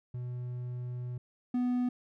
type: tone pair in turn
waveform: triangle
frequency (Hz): 123.47 / 247.4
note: B2 / B3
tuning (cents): 0 / +3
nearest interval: octave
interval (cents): 1203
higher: second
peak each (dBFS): -33 / -25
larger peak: second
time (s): 0.14-1.18 / 1.54-1.89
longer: first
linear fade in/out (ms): 5
effects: none